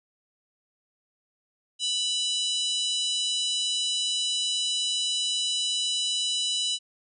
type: harmonic tone with a mistuned harmonic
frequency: 987.8 Hz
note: B5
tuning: in tune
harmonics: 3 / 4 / 5 / 6 / 7 / 8 / 9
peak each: -28 / -29 / -37 / -40 / -36 / -43 / -37 dBFS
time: 1.79-6.79 s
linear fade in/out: 50 ms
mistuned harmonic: 5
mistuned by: +41 cents
effects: none